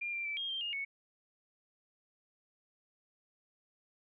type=tone with pitch steps; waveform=sine; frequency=2399 / 2367 / 2322 / 3239 / 3164 / 2840 / 2213 Hz; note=D7 / D7 / D7 / G#7 / G7 / F7 / C#7; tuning=+36 / +13 / -20 / -44 / +15 / +28 / -3 cents; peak=-35 dBFS; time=0.01-0.85 s; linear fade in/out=10 ms; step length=120 ms; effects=none